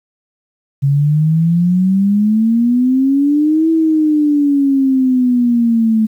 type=exponential two-way sweep; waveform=sine; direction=up then down; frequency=137 to 326.5 to 217 Hz; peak=-9 dBFS; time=0.82-6.07 s; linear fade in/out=20 ms; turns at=3.7 s; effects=8-bit